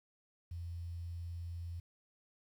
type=tone with vibrato; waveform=sine; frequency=85.6 Hz; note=F2; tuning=34 cents flat; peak=-40 dBFS; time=0.51-1.8 s; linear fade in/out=5 ms; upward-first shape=sine; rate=19 Hz; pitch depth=8 cents each way; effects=11-bit